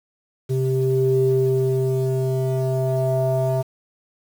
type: tone with low-pass filter sweep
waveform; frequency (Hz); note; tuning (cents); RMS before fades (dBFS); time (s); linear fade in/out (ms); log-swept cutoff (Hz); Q
square; 130.9; C3; +1; -20; 0.49-3.63; 20; 330 to 730; 5.3
effects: 7-bit